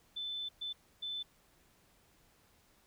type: tone bursts at uneven times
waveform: sine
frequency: 3520 Hz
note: A7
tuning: in tune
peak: -37 dBFS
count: 3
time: 0.16-0.49 / 0.61-0.73 / 1.02-1.23 s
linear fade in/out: 10 ms
effects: pink hiss -68 dBFS RMS until 2.86 s